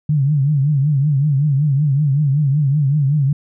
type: tone with vibrato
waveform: sine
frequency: 143.2 Hz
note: D3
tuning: 43 cents flat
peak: -12 dBFS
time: 0.09-3.33 s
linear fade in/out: 5 ms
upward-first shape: triangle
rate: 5.3 Hz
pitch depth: 150 cents each way
effects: none